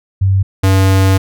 sine / square tone pair in turn, 96.4 / 95.79 Hz, G2 / G2, -28 / -39 cents, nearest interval unison, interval 11 cents, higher first, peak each -8 dBFS, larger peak neither, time 0.21-0.43 / 0.63-1.18 s, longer second, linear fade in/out 10 ms, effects none

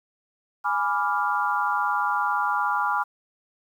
sine chord, G# diminished seventh, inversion none, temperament equal, 830.6 / 987.8 / 1174.7 / 1396.9 Hz, G#5 / B5 / D6 / F6, 0 / 0 / 0 / 0 cents, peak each -27 dBFS, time 0.64-3.04 s, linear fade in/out 20 ms, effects 9-bit

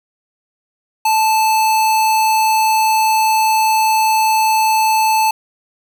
square tone, 875 Hz, A5, 10 cents flat, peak -12 dBFS, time 1.05-5.31 s, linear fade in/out 5 ms, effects 7-bit

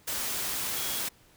sine tone in noise, 3322 Hz, G#7, in tune, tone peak -40 dBFS, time 0.76-1 s, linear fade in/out 10 ms, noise white, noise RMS -32 dBFS, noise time 0.07-1.09 s, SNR -11 dB, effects pink hiss -60 dBFS RMS until 1.36 s

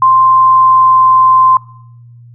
sine tone with pitch glide, 1046.5 to 1039.9 Hz, C6 to C6, 0 to -11 cents, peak -4 dBFS, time 0.02-1.57 s, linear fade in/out 2 ms, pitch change -11 cents, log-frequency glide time 0.23-1.07 s, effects noise-tail reverb RT60 0.8 s tail -24 dB re dry + added 119 Hz sine -34 dBFS peak until 2.34 s

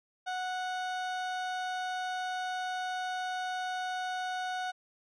30% pulse tone, 737 Hz, F#5, 7 cents flat, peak -30 dBFS, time 0.26-4.72 s, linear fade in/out 20 ms, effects low-pass 5000 Hz 12 dB/octave

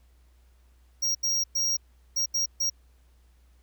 square tone bursts at uneven times, 5630 Hz, F8, 13 cents sharp, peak -24 dBFS, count 6, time 1.02-1.15 / 1.23-1.44 / 1.55-1.77 / 2.16-2.26 / 2.34-2.46 / 2.6-2.7 s, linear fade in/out 10 ms, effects added 61 Hz sine -56 dBFS peak until 3.62 s + pink hiss -69 dBFS RMS until 3.62 s

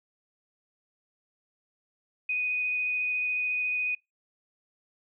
sine tone with vibrato, 2489 Hz, D#7, in tune, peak -26 dBFS, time 2.29-3.95 s, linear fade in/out 5 ms, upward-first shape triangle, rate 14 Hz, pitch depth 12 cents each way, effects noise-tail reverb RT60 0.2 s tail -26 dB re dry

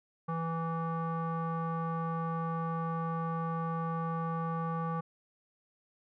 square tone with low-pass filter, 164.81 Hz, E3, in tune, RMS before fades -34 dBFS, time 0.28-5.01 s, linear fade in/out 10 ms, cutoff 1100 Hz, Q 5.2, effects none

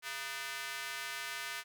square tone with high-pass filter, 136.8 Hz, C#3, 23 cents flat, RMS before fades -41 dBFS, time 0.02-1.64 s, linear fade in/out 50 ms, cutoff 1700 Hz, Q 1.4, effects none

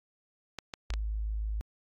clicks, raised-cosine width 0.2 ms, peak -20 dBFS, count 4, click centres 0.587 / 0.738 / 0.904 / 0.938 s
sine tone, 53.1 Hz, G#1, 39 cents sharp, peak -30 dBFS, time 0.9-1.61 s, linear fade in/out 0 ms
effects AAC 64 kbps

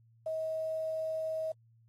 sine tone with quantisation, 637 Hz, D#5, 41 cents sharp, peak -32 dBFS, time 0.26-1.52 s, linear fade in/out 5 ms, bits 10, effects added 114 Hz sine -61 dBFS peak until 1.88 s + AAC 32 kbps

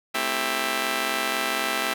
5% pulse chord, A minor seventh, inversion none, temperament just, 220 / 264 / 330 / 396 Hz, A3 / C4 / E4 / G4, 0 / +16 / +2 / +18 cents, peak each -20 dBFS, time 0.14-1.94 s, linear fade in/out 10 ms, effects none

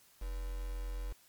sine tone with quantisation, 44.19 Hz, F1, 21 cents sharp, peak -36 dBFS, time 0.21-1.13 s, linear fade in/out 10 ms, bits 8, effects white hiss -64 dBFS RMS until 1.28 s + MP3 96 kbps

